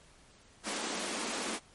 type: high-pass noise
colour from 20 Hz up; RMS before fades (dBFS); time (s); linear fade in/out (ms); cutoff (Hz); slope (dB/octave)
pink; -36; 0.63-1.6; 50; 190; 96
effects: pink hiss -60 dBFS RMS until 1.74 s + MP3 48 kbps